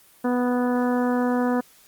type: harmonic tone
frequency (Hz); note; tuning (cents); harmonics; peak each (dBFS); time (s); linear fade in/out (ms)
246.9; B3; 0; 1 / 2 / 3 / 4 / 5 / 6 / 7; -21 / -26 / -30 / -32 / -36 / -36 / -39; 0.24-1.61; 10
effects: white hiss -54 dBFS RMS until 1.87 s + Opus 32 kbps